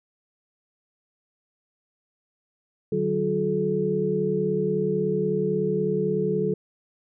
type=tone cluster; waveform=sine; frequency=152.6 / 188.9 / 357.8 / 428.6 Hz; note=D#3 / F#3 / F4 / A4; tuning=-33 / +36 / +42 / -45 cents; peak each=-30 / -27 / -30 / -24 dBFS; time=2.92-6.54 s; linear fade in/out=5 ms; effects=none